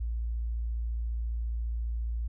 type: tone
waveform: sine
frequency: 57.3 Hz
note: A#1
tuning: 29 cents flat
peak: -29 dBFS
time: 0-2.28 s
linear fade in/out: 10 ms
effects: none